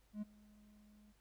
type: tone with ADSR envelope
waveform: triangle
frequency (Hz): 210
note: G#3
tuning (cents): +19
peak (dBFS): -36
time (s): 0.13-1.13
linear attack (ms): 90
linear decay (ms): 18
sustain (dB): -24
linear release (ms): 27
effects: added 50 Hz sine -70 dBFS peak until 1.2 s + pink hiss -75 dBFS RMS until 1.2 s